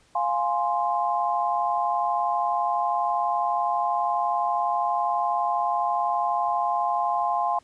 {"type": "chord", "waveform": "sine", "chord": "F minor", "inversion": "none", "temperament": "equal", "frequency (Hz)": [698.5, 830.6, 1046.5], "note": ["F5", "Ab5", "C6"], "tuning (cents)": [0, 0, 0], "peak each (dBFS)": -26, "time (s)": [0.15, 7.59], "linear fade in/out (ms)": 5, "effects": ["pink hiss -60 dBFS RMS until 7.63 s", "resampled to 22050 Hz"]}